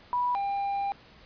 sine / triangle tone pair in turn, 981 / 797.6 Hz, B5 / G5, -12 / +30 cents, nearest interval major third, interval 358 cents, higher first, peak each -24 / -25 dBFS, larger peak first, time 0.13-0.35 / 0.35-0.92 s, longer second, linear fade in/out 0 ms, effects pink hiss -54 dBFS RMS until 1.25 s + resampled to 11025 Hz

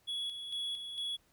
triangle tone with tremolo, 3369 Hz, G#7, 24 cents sharp, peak -33 dBFS, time 0.07-1.17 s, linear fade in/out 20 ms, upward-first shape square, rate 2.2 Hz, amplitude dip 50%, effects pink hiss -70 dBFS RMS until 1.32 s

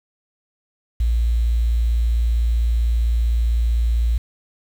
sine tone with quantisation, 57.8 Hz, A#1, 14 cents flat, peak -15 dBFS, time 1-4.18 s, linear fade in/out 5 ms, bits 7, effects none

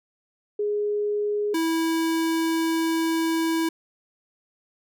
sine / square tone pair in turn, 415.3 / 326.7 Hz, G#4 / E4, 0 / -15 cents, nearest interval major third, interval 415 cents, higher first, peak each -22 dBFS, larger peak neither, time 0.59-1.54 / 1.54-3.69 s, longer second, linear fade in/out 5 ms, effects none

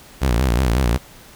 sawtooth tone with vibrato, 61.74 Hz, B1, in tune, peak -11 dBFS, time 0.21-0.98 s, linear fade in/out 20 ms, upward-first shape sine, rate 5.5 Hz, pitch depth 170 cents each way, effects pink hiss -44 dBFS RMS until 1.35 s

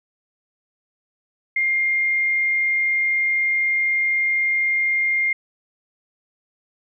sine tone, 2116 Hz, C7, 19 cents sharp, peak -17 dBFS, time 1.56-5.33 s, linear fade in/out 5 ms, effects none

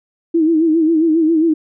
sine tone with vibrato, 322 Hz, E4, 41 cents flat, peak -10 dBFS, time 0.34-1.54 s, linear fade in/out 10 ms, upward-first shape sine, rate 7.4 Hz, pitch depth 79 cents each way, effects none

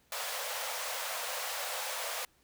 pink high-pass noise, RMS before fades -37 dBFS, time 0.12-2.25 s, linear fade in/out 2 ms, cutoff 490 Hz, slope 96 dB/octave, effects pink hiss -68 dBFS RMS until 2.43 s

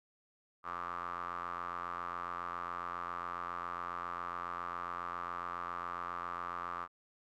square tone with band-pass filter, 43.65 Hz, F1, in tune, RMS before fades -41 dBFS, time 0.63-6.88 s, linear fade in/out 50 ms, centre 1200 Hz, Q 8, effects none

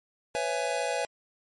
square chord, C# minor seventh, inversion third, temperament just, 498.9 / 554.4 / 665.2 / 831.5 Hz, B4 / C#5 / E5 / G#5, +17 / 0 / +16 / +2 cents, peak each -34 dBFS, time 0.35-1.05 s, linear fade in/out 0 ms, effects MP3 48 kbps

